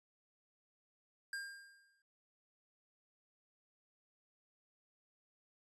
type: tone with exponential decay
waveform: square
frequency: 1605 Hz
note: G6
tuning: 40 cents sharp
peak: -39 dBFS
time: 1.33-2.02 s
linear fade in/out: 2 ms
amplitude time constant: 150 ms
effects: resampled to 24000 Hz